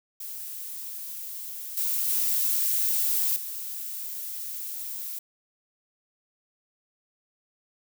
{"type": "noise with level steps", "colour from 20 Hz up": "violet", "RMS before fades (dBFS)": [-37, -27, -25, -35], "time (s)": [0.2, 5.19], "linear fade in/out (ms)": 5, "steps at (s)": [1.77, 2.08, 3.36], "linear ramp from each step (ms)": 5, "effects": []}